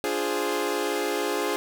sawtooth chord, D half-diminished seventh, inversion none, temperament equal, 293.7 / 349.2 / 415.3 / 523.3 Hz, D4 / F4 / Ab4 / C5, 0 / 0 / 0 / 0 cents, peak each -29 / -27 / -24 / -28 dBFS, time 0.04-1.56 s, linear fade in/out 0 ms, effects none

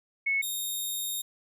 sine / 10% pulse tone pair in turn, 2200 / 3700 Hz, C#7 / A#7, -14 / -14 cents, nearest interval major sixth, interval 900 cents, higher second, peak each -24 / -23 dBFS, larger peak second, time 0.26-0.42 / 0.42-1.22 s, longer second, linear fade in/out 10 ms, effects none

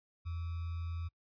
sine tone with sample-and-hold, 84.1 Hz, E2, 35 cents sharp, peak -36 dBFS, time 0.25-1.09 s, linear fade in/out 20 ms, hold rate 1225 Hz, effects noise-tail reverb RT60 0.1 s tail -24 dB re dry + resampled to 11025 Hz

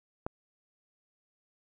click, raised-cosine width 1 ms, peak -19 dBFS, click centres 0.265 s, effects none

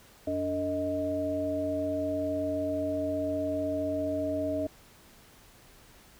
harmonic tone with a mistuned harmonic, 89.6 Hz, F2, 45 cents sharp, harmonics 1 / 3 / 5 / 7, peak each -40 / -32 / -41 / -30 dBFS, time 0.27-4.67 s, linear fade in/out 5 ms, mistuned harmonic 3, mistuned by +120 cents, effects pink hiss -56 dBFS RMS until 6.19 s

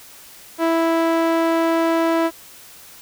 sawtooth tone with band-pass filter, 329.6 Hz, E4, in tune, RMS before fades -18 dBFS, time 0.58-2.31 s, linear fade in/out 50 ms, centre 720 Hz, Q 0.68, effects white hiss -43 dBFS RMS until 3.01 s

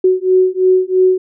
sine beating tone pair, 370 / 373 Hz, F#4 / F#4, 0 / +14 cents, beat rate 3 Hz, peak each -12 dBFS, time 0.04-1.18 s, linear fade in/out 5 ms, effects none

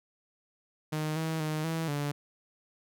sawtooth tone with pitch steps, 154.3 / 160.4 / 154.6 / 162.8 / 144.9 Hz, D#3 / E3 / D#3 / E3 / D3, -14 / -47 / -11 / -21 / -23 cents, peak -26 dBFS, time 0.92-2.12 s, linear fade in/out 10 ms, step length 240 ms, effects none

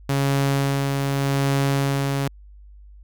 sawtooth tone with tremolo, 138.5 Hz, C#3, 1 cent flat, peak -14 dBFS, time 0.09-2.28 s, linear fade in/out 5 ms, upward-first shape sine, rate 0.84 Hz, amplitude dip 30%, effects added 50 Hz sine -42 dBFS peak until 3.03 s

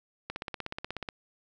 click train, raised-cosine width 0.3 ms, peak -19 dBFS, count 14, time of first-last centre 0.3-1.088 s, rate 16.5 Hz, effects none

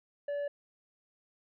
sine tone with tanh clipping, 575 Hz, D5, 37 cents flat, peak -33 dBFS, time 0.28-0.48 s, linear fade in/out 5 ms, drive 5 dB, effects none

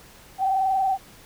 sine tone with frequency modulation, 768 Hz, G5, 36 cents flat, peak -19 dBFS, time 0.38-0.98 s, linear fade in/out 50 ms, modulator 21 Hz, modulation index 0.88, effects pink hiss -49 dBFS RMS until 1.25 s

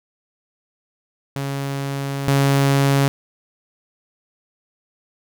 sawtooth tone pair in turn, 138.59 / 138.59 Hz, C#3 / C#3, 0 / 0 cents, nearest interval unison, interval 0 cents, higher neither, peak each -19 / -10 dBFS, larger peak second, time 1.36-2.28 / 2.28-3.08 s, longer first, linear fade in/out 0 ms, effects none

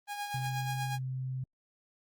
sawtooth tone with tremolo, 820 Hz, G#5, 22 cents flat, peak -30 dBFS, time 0.07-0.99 s, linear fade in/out 50 ms, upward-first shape sine, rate 8.3 Hz, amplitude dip 50%
sine tone with pitch glide, 129.1 to 129.92 Hz, C3 to C3, -23 to -12 cents, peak -33 dBFS, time 0.34-1.44 s, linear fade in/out 5 ms, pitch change +11 cents, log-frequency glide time 0.63-0.73 s
effects Opus 24 kbps

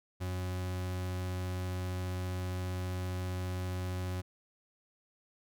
40% pulse tone, 91.5 Hz, F#2, 19 cents flat, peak -33 dBFS, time 0.2-4.22 s, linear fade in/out 20 ms, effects none

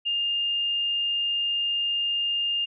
sine tone, 2815 Hz, F7, 13 cents sharp, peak -23 dBFS, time 0.05-2.66 s, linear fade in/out 20 ms, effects none

